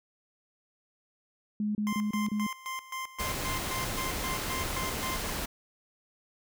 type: tone bursts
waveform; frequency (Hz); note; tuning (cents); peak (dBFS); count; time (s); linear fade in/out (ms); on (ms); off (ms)
sine; 210; G#3; +19; -27; 5; 1.6-2.466; 2; 150; 29
type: tone with tremolo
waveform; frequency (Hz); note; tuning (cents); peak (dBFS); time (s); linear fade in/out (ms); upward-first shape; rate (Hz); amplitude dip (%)
25% pulse; 1046.5; C6; 0; -30; 1.87-5.3; 0; square; 3.8; 80
type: noise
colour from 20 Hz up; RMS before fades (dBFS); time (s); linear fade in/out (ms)
pink; -34; 3.19-5.46; 10
effects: none